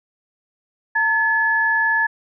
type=tone pair together; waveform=sine; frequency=909 / 1714.4 Hz; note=A#5 / A6; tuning=-44 / -45 cents; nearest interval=major seventh; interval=1099 cents; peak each=-22 / -16 dBFS; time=0.95-2.07 s; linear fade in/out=10 ms; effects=none